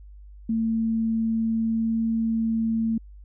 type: tone with vibrato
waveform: sine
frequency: 225.1 Hz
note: A3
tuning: 40 cents sharp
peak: -21 dBFS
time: 0.49-2.98 s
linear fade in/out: 5 ms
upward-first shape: sine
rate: 20 Hz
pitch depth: 9 cents each way
effects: added 50 Hz sine -42 dBFS peak until 3.24 s